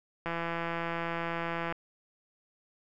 click train, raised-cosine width 0.5 ms, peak -19 dBFS, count 247, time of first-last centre 0.26-1.724 s, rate 168 Hz, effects none

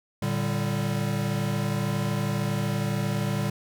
square chord, G minor, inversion first, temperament equal with one note detuned, 114.14 / 146.83 / 196 Hz, Bb2 / D3 / G3, -36 / 0 / 0 cents, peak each -30 dBFS, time 0.22-3.5 s, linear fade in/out 5 ms, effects none

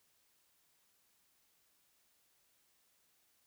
silence, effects white hiss -74 dBFS RMS until 3.46 s

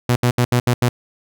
sawtooth tone bursts at uneven times, 122.3 Hz, B2, 16 cents flat, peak -9 dBFS, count 6, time 0.09-0.16 / 0.23-0.31 / 0.38-0.45 / 0.52-0.6 / 0.67-0.74 / 0.82-0.89 s, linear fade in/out 5 ms, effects none

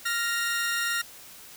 sawtooth tone pair together, 1395 / 1867.5 Hz, F6 / A#6, -2 / +3 cents, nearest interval perfect fourth, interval 505 cents, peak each -25 dBFS, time 0.05-1.02 s, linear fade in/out 10 ms, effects white hiss -47 dBFS RMS until 1.56 s

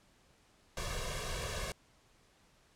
pink noise with comb filter, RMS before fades -38 dBFS, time 0.77-1.72 s, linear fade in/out 2 ms, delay 1.8 ms, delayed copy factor +1, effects pink hiss -67 dBFS RMS until 2.75 s + low-pass 9000 Hz 12 dB/octave

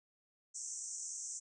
pink band-pass noise, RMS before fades -44 dBFS, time 0.54-1.4 s, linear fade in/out 20 ms, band 5800 to 8300 Hz, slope 96 dB/octave, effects none

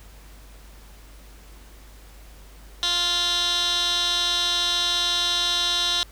15% pulse tone with band-pass filter, 349.2 Hz, F4, in tune, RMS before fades -23 dBFS, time 2.83-6.03 s, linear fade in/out 0 ms, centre 4000 Hz, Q 3.6, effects added 50 Hz sine -44 dBFS peak until 6.11 s + pink hiss -51 dBFS RMS until 6.11 s

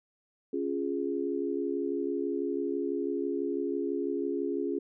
sine chord, Db major, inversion none, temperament equal, 277.2 / 349.2 / 415.3 Hz, Db4 / F4 / Ab4, 0 / 0 / 0 cents, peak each -33 dBFS, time 0.53-4.79 s, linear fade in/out 5 ms, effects none

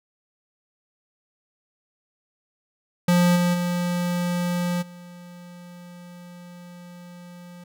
square tone with level steps, 176.1 Hz, F3, 15 cents sharp, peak -16 / -19 / -23 / -41 dBFS, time 3.08-7.64 s, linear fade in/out 5 ms, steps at 3.35 / 3.53 / 4.81 s, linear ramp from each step 20 ms, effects none

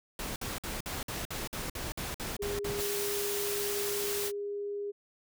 pink noise bursts, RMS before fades -37 dBFS, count 12, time 0.19-2.813 s, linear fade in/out 2 ms, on 170 ms, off 53 ms
sine tone, 407.1 Hz, G#4, 35 cents flat, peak -33 dBFS, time 2.39-4.92 s, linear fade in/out 20 ms
white noise, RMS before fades -35 dBFS, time 2.76-4.32 s, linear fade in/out 50 ms
effects none

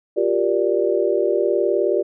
sine chord, G minor seventh, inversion third, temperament just, 352.8 / 392 / 470.4 / 588 Hz, F4 / G4 / Bb4 / D5, +18 / 0 / +16 / +2 cents, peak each -22 / -20 / -23 / -22 dBFS, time 0.16-2.03 s, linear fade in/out 20 ms, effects none

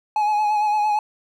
triangle tone with vibrato, 843 Hz, G#5, 26 cents sharp, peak -15 dBFS, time 0.16-0.99 s, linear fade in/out 2 ms, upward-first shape sine, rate 8.8 Hz, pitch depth 32 cents each way, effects none

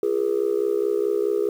sine tone with amplitude modulation, 411.3 Hz, G#4, 17 cents flat, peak -14 dBFS, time 0.03-1.49 s, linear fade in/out 2 ms, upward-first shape sine, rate 64.7 Hz, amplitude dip 100%, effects tanh soft clip ceiling -13 dBFS + 8-bit

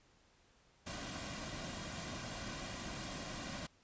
pink noise with comb filter, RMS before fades -44 dBFS, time 0.86-3.67 s, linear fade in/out 10 ms, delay 2.3 ms, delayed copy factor -0.55, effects pink hiss -69 dBFS RMS until 3.83 s + resampled to 16000 Hz

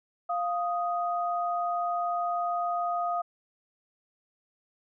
sine tone pair together, 699.3 / 1246 Hz, F5 / D#6, +2 / +2 cents, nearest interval minor seventh, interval 1000 cents, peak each -28 / -31 dBFS, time 0.29-3.22 s, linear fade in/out 10 ms, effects none

